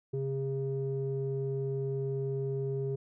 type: tone with low-pass filter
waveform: square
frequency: 135.3 Hz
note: C#3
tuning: 42 cents flat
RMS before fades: -33 dBFS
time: 0.13-2.96 s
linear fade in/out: 10 ms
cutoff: 360 Hz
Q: 8
effects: none